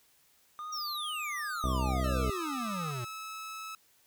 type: tone with vibrato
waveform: triangle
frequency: 1213 Hz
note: D#6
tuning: 44 cents flat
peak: -36 dBFS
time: 0.59-2.91 s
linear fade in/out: 0 ms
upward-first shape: triangle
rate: 2.3 Hz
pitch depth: 43 cents each way
type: exponential sweep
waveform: square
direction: down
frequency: 5800 to 115.3 Hz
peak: -36 dBFS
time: 0.72-3.05 s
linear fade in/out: 10 ms
type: harmonic tone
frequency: 64.2 Hz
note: C2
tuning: 32 cents flat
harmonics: 1 / 2 / 3 / 4 / 5 / 6 / 7 / 8 / 9 / 10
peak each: -30 / -36 / -39 / -38 / -42 / -48 / -47 / -49 / -51 / -42 dBFS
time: 1.64-2.3 s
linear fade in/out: 0 ms
type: tone with pitch glide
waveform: sawtooth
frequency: 1318.5 to 1299.6 Hz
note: E6 to E6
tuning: 0 to -25 cents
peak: -36 dBFS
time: 2.04-3.75 s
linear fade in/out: 2 ms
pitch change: -25 cents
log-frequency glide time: 2.18-2.34 s
effects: white hiss -66 dBFS RMS until 4.06 s